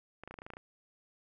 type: clicks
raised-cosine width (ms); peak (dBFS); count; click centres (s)
0.5; -30; 10; 0.236 / 0.276 / 0.31 / 0.341 / 0.388 / 0.419 / 0.465 / 0.503 / 0.536 / 0.569
effects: none